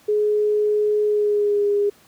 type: tone with pitch glide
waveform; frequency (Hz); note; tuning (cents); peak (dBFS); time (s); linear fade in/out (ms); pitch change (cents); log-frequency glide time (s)
sine; 420.6 to 408.4; G#4 to G#4; +22 to -29; -16; 0.08-1.9; 10; -51; 1.05-1.67
effects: pink hiss -53 dBFS RMS until 2.07 s + high-pass 100 Hz 12 dB/octave